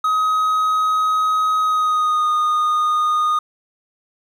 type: tone with pitch glide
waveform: triangle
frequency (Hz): 1264 to 1230.1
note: D#6 to D#6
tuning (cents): +27 to -20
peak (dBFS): -13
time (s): 0.04-3.39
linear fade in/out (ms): 5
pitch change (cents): -47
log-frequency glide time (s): 1.6-2.3
effects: 9-bit